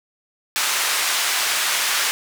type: band-pass noise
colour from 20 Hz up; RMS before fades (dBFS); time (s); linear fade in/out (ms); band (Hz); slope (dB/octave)
pink; -21; 0.56-2.11; 0; 1300 to 12000; 12
effects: none